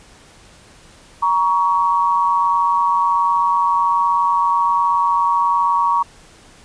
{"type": "tone pair together", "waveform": "sine", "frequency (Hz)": [944.3, 1123], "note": ["A#5", "C#6"], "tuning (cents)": [22, 22], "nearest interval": "minor third", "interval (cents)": 300, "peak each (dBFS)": -16, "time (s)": [1.22, 6.03], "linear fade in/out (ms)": 10, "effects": ["pink hiss -46 dBFS RMS until 6.64 s", "resampled to 22050 Hz"]}